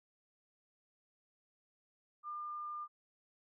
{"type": "tone", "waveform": "sine", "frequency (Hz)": 1202, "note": "D6", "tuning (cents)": 40, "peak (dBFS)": -40, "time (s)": [2.23, 2.88], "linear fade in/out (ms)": 50, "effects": []}